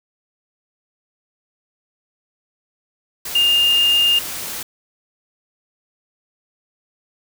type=tone in noise; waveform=sine; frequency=2818 Hz; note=F7; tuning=15 cents sharp; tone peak=-12 dBFS; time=3.35-4.19 s; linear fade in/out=5 ms; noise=white; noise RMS=-28 dBFS; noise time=3.25-4.63 s; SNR=+13 dB; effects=none